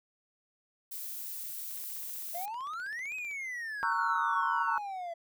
violet noise, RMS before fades -40 dBFS, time 0.91-2.46 s, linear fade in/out 10 ms
click train, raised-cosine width 0.2 ms, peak -37 dBFS, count 26, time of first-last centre 1.71-3.313 s, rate 15.6 Hz
triangle exponential two-way sweep, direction up then down, 665 to 2558 to 665 Hz, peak -34 dBFS, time 2.34-5.14 s, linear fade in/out 10 ms, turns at 3.15 s
sine chord, F# dominant seventh, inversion first, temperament just, 925 / 1110 / 1332 / 1480 Hz, A#5 / C#6 / E6 / F#6, -14 / +2 / +18 / 0 cents, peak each -32 / -33 / -34 / -34 dBFS, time 3.83-4.78 s, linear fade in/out 0 ms
effects none

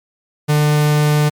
45% pulse tone, 149.4 Hz, D3, 30 cents sharp, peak -11 dBFS, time 0.48-1.3 s, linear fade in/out 20 ms, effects MP3 96 kbps

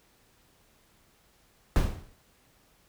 brown noise with exponential decay, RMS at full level -19 dBFS, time 1.76-2.14 s, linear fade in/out 0 ms, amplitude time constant 81 ms, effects pink hiss -64 dBFS RMS until 2.88 s

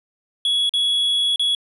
triangle tone with dropouts, 3362 Hz, G#7, 20 cents sharp, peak -15 dBFS, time 0.45-1.55 s, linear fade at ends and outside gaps 2 ms, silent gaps 0.694-0.737 / 1.36-1.395 s, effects resampled to 32000 Hz

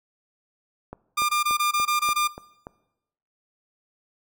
click train, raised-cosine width 1 ms, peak -22 dBFS, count 7, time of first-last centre 0.93-2.669 s, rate 3.45 Hz
sawtooth tone bursts, 1200 Hz, D6, 37 cents sharp, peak -17 dBFS, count 8, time 1.17-2.277 s, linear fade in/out 10 ms, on 120 ms, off 21 ms
effects noise-tail reverb RT60 0.9 s tail -20 dB re dry

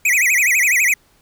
square tone with vibrato, 2217 Hz, C#7, in tune, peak -13 dBFS, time 0.05-0.94 s, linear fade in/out 5 ms, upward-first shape sine, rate 12 Hz, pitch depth 250 cents each way, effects pink hiss -56 dBFS RMS until 1.21 s

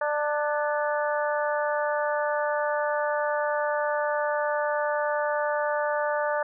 harmonic tone with a mistuned harmonic, 296.7 Hz, D4, 18 cents sharp, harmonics 2 / 3 / 4 / 5 / 6, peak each -26 / -30 / -33 / -33 / -35 dBFS, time 0.01-6.43 s, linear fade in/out 5 ms, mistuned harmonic 6, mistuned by -44 cents, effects none

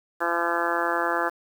harmonic tone, 170.5 Hz, F3, 41 cents flat, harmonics 2 / 3 / 4 / 5 / 6 / 7 / 8 / 9 / 10, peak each -31 / -31 / -31 / -31 / -31 / -31 / -31 / -31 / -31 dBFS, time 0.2-1.3 s, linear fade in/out 20 ms, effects 8-bit

